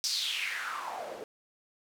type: noise with band-pass filter sweep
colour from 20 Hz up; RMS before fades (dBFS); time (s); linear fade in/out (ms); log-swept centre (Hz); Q
white; -35; 0.04-1.24; 0; 5500 to 420; 5
effects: none